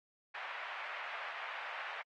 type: band-pass noise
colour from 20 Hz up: white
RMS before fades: -44 dBFS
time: 0.34-2.02 s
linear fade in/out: 10 ms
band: 720 to 2300 Hz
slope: 24 dB/octave
effects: AAC 32 kbps